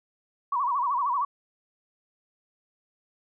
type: tone with vibrato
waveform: sine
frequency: 1046.5 Hz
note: C6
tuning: in tune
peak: -23 dBFS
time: 0.52-1.25 s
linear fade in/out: 5 ms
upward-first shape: sine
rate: 13 Hz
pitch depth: 170 cents each way
effects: none